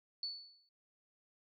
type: tone with exponential decay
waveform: sine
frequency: 4456 Hz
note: C#8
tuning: 8 cents sharp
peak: -35 dBFS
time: 0.23-0.69 s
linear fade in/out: 2 ms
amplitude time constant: 100 ms
effects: none